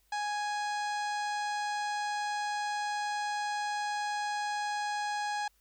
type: harmonic tone with a mistuned harmonic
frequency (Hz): 830.6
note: G#5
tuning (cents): 0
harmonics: 1 / 2 / 3 / 4 / 5 / 6 / 7 / 8 / 9 / 10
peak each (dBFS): -32 / -38 / -47 / -49 / -46 / -49 / -52 / -53 / -55 / -56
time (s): 0.12-5.48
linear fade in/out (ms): 5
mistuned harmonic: 7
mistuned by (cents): +34
effects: added 50 Hz sine -70 dBFS peak until 5.6 s + white hiss -71 dBFS RMS until 5.6 s